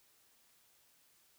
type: silence
effects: white hiss -69 dBFS RMS until 1.38 s